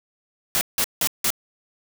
white noise bursts, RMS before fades -21 dBFS, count 4, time 0.55-1.304 s, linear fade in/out 0 ms, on 61 ms, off 170 ms, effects none

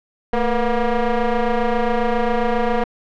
20% pulse ring-modulated tone, 236.3 Hz, A#3, 24 cents sharp, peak -8 dBFS, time 0.33-2.84 s, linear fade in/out 5 ms, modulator 250 Hz, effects low-pass 2000 Hz 12 dB/octave

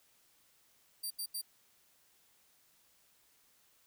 10% pulse tone bursts, 4700 Hz, D8, 1 cent sharp, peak -30 dBFS, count 3, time 1.03-1.416 s, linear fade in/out 10 ms, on 76 ms, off 79 ms, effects white hiss -69 dBFS RMS until 3.86 s

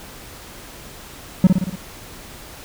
triangle tone with echo, 185 Hz, F#3, in tune, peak -4 dBFS, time 1.44-1.47 s, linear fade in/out 2 ms, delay 57 ms, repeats 5, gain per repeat -4 dB, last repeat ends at 1.755 s, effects pink hiss -39 dBFS RMS until 2.64 s

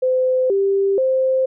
sine tone with pitch steps, 513 / 393.5 / 523 Hz, C5 / G4 / C5, -34 / +7 / -1 cents, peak -14 dBFS, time 0.02-1.46 s, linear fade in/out 10 ms, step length 480 ms, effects none

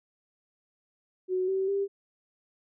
sine tone with pitch steps, 370 / 383 / 396.6 Hz, F#4 / G4 / G4, 0 / -40 / +20 cents, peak -25 dBFS, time 1.28-1.88 s, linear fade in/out 50 ms, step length 200 ms, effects none

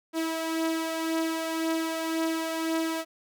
sawtooth beating tone pair, 324.2 / 326.1 Hz, E4 / E4, -29 / -19 cents, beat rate 1.9 Hz, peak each -24 / -30 dBFS, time 0.13-3.05 s, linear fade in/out 50 ms, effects none

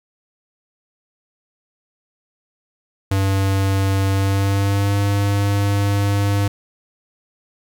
square tone with pitch glide, 97.2 to 100.69 Hz, G2 to G2, -14 to +47 cents, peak -16 dBFS, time 3.11-6.48 s, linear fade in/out 5 ms, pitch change +61 cents, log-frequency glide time 4.12-4.97 s, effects 9-bit

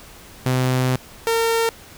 sawtooth tone pair in turn, 128.2 / 456.9 Hz, C3 / A#4, -35 / -35 cents, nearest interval octave + minor seventh, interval 2200 cents, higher second, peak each -13 / -13 dBFS, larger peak neither, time 0.46-0.96 / 1.27-1.69 s, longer first, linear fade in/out 0 ms, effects pink hiss -43 dBFS RMS until 1.97 s

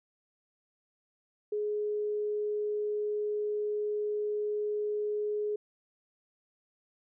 sine tone, 419.3 Hz, G#4, 17 cents sharp, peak -29 dBFS, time 1.52-5.56 s, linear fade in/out 5 ms, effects none

